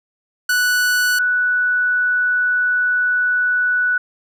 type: tone pair in turn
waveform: 45% pulse / sine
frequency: 1480 / 1480 Hz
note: F#6 / F#6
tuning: 0 / 0 cents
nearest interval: unison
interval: 0 cents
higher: neither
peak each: -14 dBFS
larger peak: neither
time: 0.49-1.19 / 1.19-3.98 s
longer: second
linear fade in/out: 5 ms
effects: none